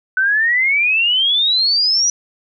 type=exponential sweep; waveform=sine; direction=up; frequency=1501 to 5900 Hz; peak=-12 dBFS; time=0.17-2.1 s; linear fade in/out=2 ms; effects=none